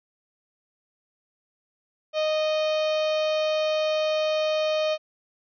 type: harmonic tone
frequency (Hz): 619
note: D#5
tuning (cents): -9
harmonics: 1 / 2 / 3 / 4 / 5 / 6 / 7 / 8 / 9 / 10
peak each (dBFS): -22 / -35 / -44 / -35 / -36 / -39 / -40 / -49 / -46 / -54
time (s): 2.13-4.98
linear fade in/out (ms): 50
effects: none